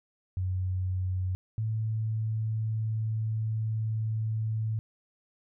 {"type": "tone pair in turn", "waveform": "sine", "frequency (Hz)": [92.6, 110.12], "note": ["F#2", "A2"], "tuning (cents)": [2, 2], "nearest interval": "minor third", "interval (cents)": 300, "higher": "second", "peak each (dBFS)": -27, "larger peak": "neither", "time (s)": [[0.37, 1.35], [1.58, 4.79]], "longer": "second", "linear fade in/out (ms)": 0, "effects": []}